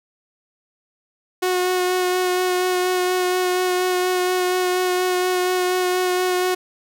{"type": "tone with vibrato", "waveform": "sawtooth", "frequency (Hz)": 364.6, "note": "F#4", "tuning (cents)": -25, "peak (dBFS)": -14, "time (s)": [1.42, 6.55], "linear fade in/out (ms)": 10, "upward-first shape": "sine", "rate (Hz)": 4.2, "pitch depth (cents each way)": 14, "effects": []}